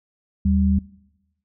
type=tone pair together; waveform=sine; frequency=77.78 / 195.99 Hz; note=D#2 / G3; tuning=0 / 0 cents; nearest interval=octave + major third; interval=1600 cents; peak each=-18 dBFS; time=0.45-0.79 s; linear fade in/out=5 ms; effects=noise-tail reverb RT60 1.0 s tail -22 dB re dry